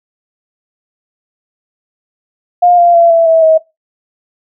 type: tone with pitch steps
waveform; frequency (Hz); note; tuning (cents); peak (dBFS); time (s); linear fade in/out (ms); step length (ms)
sine; 708 / 693.4 / 679.2 / 665.2 / 651.5 / 638.1; F5 / F5 / F5 / E5 / E5 / D#5; +23 / -13 / -48 / +16 / -20 / +44; -4; 2.62-3.58; 10; 160
effects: noise-tail reverb RT60 0.2 s tail -18 dB re dry